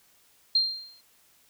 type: tone with exponential decay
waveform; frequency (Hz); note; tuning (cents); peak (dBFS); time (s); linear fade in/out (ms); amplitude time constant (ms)
sine; 4186; C8; 0; -17; 0.55-1.01; 5; 100
effects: white hiss -62 dBFS RMS until 1.49 s